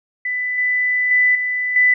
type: tone with level steps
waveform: sine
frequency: 1994 Hz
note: B6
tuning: 16 cents sharp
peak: -19 / -15 / -11 / -18 / -10 dBFS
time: 0.25-1.94 s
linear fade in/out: 5 ms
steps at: 0.58 / 1.11 / 1.35 / 1.76 s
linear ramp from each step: 2 ms
effects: none